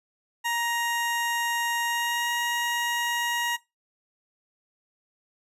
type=tone with pitch glide; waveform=20% pulse; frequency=940 to 948.7 Hz; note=A#5 to A#5; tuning=+14 to +30 cents; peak=-20 dBFS; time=0.44-3.57 s; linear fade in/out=20 ms; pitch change=+16 cents; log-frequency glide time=1.86-2.32 s; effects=noise-tail reverb RT60 0.2 s tail -18 dB re dry + resampled to 32000 Hz